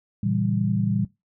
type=chord; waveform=sine; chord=A# diminished seventh; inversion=none; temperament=equal with one note detuned; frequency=115.47 / 138.59 / 164.81 / 196 Hz; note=A#2 / C#3 / E3 / G3; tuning=-16 / 0 / 0 / 0 cents; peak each=-25 / -30 / -28 / -24 dBFS; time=0.23-1.05 s; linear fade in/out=5 ms; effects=noise-tail reverb RT60 0.2 s tail -19 dB re dry